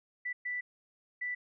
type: tone bursts at uneven times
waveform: sine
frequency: 1975.5 Hz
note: B6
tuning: in tune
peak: -33 dBFS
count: 3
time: 0.25-0.33 / 0.45-0.61 / 1.21-1.35 s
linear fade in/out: 10 ms
effects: none